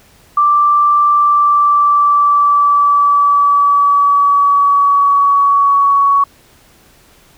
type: tone with pitch glide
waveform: sine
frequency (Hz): 1174.7 to 1119.7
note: D6 to C#6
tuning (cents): 0 to +17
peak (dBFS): -7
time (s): 0.37-6.24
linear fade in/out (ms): 5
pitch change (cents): -83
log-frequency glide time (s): 1.1-6.06
effects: pink hiss -47 dBFS RMS until 7.37 s